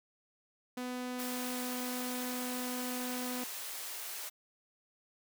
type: tone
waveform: sawtooth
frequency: 249.7 Hz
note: B3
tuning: 19 cents sharp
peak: -33 dBFS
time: 0.77-3.44 s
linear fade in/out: 5 ms
type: high-pass noise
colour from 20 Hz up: white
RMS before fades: -42 dBFS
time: 1.18-4.3 s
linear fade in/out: 20 ms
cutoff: 520 Hz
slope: 12 dB/octave
effects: none